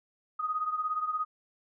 sine beating tone pair, 1244.5 / 1261.5 Hz, D#6 / D#6, 0 / +23 cents, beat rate 17 Hz, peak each -30 / -35 dBFS, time 0.39-1.25 s, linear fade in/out 10 ms, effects none

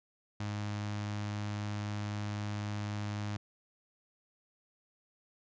sawtooth tone with notch filter, 103.83 Hz, G#2, in tune, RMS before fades -37 dBFS, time 0.4-3.37 s, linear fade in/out 5 ms, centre 450 Hz, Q 1.8, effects resampled to 16000 Hz

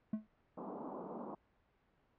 triangle tone with exponential decay, 215.7 Hz, A3, 34 cents flat, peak -29 dBFS, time 0.13-0.27 s, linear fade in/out 5 ms, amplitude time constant 29 ms
pink band-pass noise, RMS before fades -46 dBFS, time 0.57-1.35 s, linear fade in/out 5 ms, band 180 to 1100 Hz, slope 48 dB/octave
effects pink hiss -74 dBFS RMS until 2.18 s + low-pass 2000 Hz 12 dB/octave

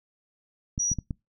clicks, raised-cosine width 5 ms, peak -18 dBFS, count 4, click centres 0.779 / 0.917 / 0.987 / 1.108 s
sine tone, 5800 Hz, F#8, 35 cents flat, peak -23 dBFS, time 0.79-0.94 s, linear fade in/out 10 ms
effects noise-tail reverb RT60 0.2 s tail -25 dB re dry

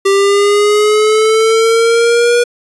square linear sweep, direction up, 391.4 to 482.3 Hz, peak -8 dBFS, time 0.05-2.44 s, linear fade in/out 10 ms, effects resampled to 24000 Hz

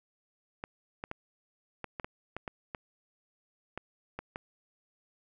clicks, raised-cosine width 0.5 ms, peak -22 dBFS, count 12, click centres 0.639 / 1.039 / 1.114 / 1.843 / 1.998 / 2.045 / 2.366 / 2.478 / 2.748 / 3.776 / 4.19 / 4.359 s, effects none

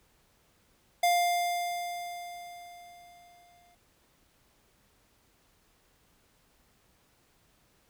square tone with exponential decay, 701 Hz, F5, 6 cents sharp, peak -22 dBFS, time 1.03-3.75 s, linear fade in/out 5 ms, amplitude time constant 590 ms, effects pink hiss -67 dBFS RMS until 7.89 s

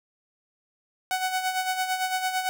sawtooth tone with tremolo, 746 Hz, F#5, 14 cents sharp, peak -19 dBFS, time 1.11-2.49 s, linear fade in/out 0 ms, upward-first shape sine, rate 8.9 Hz, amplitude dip 60%, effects none

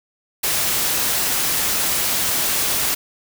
white noise, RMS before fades -20 dBFS, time 0.43-2.95 s, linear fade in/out 10 ms, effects none

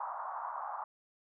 white band-pass noise, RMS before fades -40 dBFS, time 0-0.84 s, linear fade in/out 5 ms, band 720 to 1200 Hz, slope 48 dB/octave, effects none

